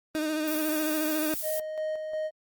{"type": "tone with vibrato", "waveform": "30% pulse", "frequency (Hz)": 309.1, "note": "D#4", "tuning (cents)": -11, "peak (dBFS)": -24, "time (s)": [0.15, 1.34], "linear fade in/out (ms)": 0, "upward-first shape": "sine", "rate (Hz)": 14, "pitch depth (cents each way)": 36}
{"type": "noise", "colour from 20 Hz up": "violet", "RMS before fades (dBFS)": -34, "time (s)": [0.47, 1.6], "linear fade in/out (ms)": 10}
{"type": "tone with tremolo", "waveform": "triangle", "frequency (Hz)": 622.3, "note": "D#5", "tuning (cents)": 0, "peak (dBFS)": -26, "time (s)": [1.42, 2.31], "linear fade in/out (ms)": 50, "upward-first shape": "square", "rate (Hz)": 2.8, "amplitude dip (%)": 40}
{"effects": ["Opus 24 kbps"]}